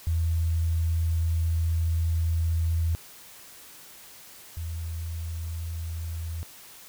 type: tone pair in turn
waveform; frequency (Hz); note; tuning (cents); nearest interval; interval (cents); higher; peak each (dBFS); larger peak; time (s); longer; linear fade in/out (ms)
sine; 82.41 / 82.41; E2 / E2; 0 / 0; unison; 0; neither; -22 / -30; first; 0.07-2.95 / 4.57-6.43; first; 0
effects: white hiss -48 dBFS RMS until 6.88 s